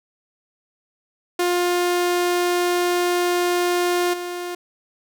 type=tone with level steps; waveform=sawtooth; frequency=353.6 Hz; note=F4; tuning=22 cents sharp; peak=-14 / -23 dBFS; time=1.39-4.55 s; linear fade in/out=5 ms; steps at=4.13 s; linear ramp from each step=10 ms; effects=none